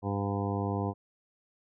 harmonic tone, 100 Hz, G2, 35 cents sharp, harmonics 1 / 2 / 3 / 4 / 5 / 7 / 8 / 9 / 10, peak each -32 / -35 / -37 / -38 / -39 / -40 / -41 / -42 / -42 dBFS, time 0.02-0.94 s, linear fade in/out 50 ms, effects none

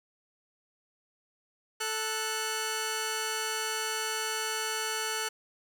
10% pulse tone pair together, 440 / 1480 Hz, A4 / F#6, 0 / 0 cents, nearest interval octave + major sixth, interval 2100 cents, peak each -25 dBFS, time 1.8-5.29 s, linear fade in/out 10 ms, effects none

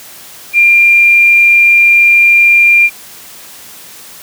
sine tone, 2391 Hz, D7, 30 cents sharp, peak -3 dBFS, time 0.53-2.9 s, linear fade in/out 50 ms, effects white hiss -33 dBFS RMS until 4.22 s + high-pass 80 Hz 12 dB/octave

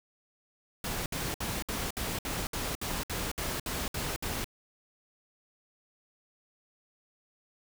pink noise bursts, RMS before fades -34 dBFS, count 13, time 0.84-4.444 s, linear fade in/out 2 ms, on 220 ms, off 62 ms, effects none

